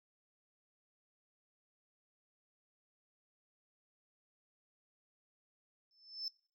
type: tone with exponential growth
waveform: sine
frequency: 5274 Hz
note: E8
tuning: in tune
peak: -34 dBFS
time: 5.91-6.28 s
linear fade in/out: 1 ms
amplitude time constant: 80 ms
effects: noise-tail reverb RT60 0.4 s tail -21 dB re dry + tanh soft clip ceiling -33 dBFS